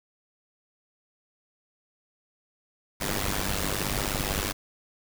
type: noise with amplitude modulation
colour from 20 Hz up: pink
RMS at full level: -25 dBFS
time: 3-4.53 s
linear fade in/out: 20 ms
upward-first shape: sine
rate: 99.5 Hz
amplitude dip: 90%
effects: none